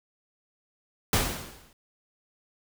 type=noise with exponential decay; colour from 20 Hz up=pink; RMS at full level=-21 dBFS; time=1.13-1.73 s; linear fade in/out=2 ms; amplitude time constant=130 ms; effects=none